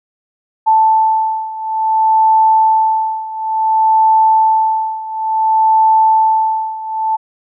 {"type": "beating tone pair", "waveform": "sine", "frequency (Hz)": [880, 880.57], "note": ["A5", "A5"], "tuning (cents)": [0, 1], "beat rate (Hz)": 0.57, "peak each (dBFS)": [-11, -14], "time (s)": [0.66, 7.17], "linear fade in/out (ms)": 20, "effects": []}